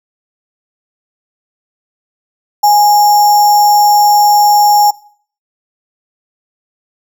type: tone with sample-and-hold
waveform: sine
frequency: 830.6 Hz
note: G#5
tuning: in tune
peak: -4 dBFS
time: 2.63-4.91 s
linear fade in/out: 10 ms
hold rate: 6300 Hz
effects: noise-tail reverb RT60 0.5 s tail -20 dB re dry